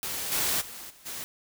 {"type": "noise with level steps", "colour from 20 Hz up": "white", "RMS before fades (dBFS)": [-33, -27, -42, -54, -37], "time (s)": [0.03, 1.24], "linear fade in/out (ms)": 0, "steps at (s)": [0.31, 0.6, 0.89, 1.05], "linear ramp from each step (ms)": 20, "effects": []}